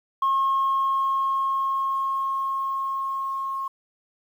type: tone with level ramp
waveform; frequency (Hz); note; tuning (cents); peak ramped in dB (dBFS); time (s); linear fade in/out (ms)
sine; 1080; C#6; -45; -17 to -26; 0.22-3.68; 5
effects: tanh soft clip ceiling -16 dBFS + 9-bit